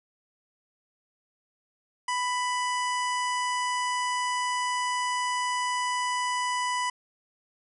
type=harmonic tone; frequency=992 Hz; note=B5; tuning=7 cents sharp; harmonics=1 / 2 / 3 / 5 / 6 / 7 / 8 / 9 / 10; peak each=-27 / -33 / -37 / -41 / -43 / -44 / -45 / -46 / -47 dBFS; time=2.08-6.9 s; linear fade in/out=5 ms; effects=none